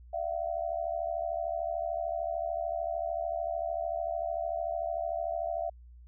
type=tone with amplitude modulation; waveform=sine; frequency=673 Hz; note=E5; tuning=36 cents sharp; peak=-26 dBFS; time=0.13-5.7 s; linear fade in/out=10 ms; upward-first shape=sine; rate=73.4 Hz; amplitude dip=95%; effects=added 60 Hz sine -49 dBFS peak until 6.07 s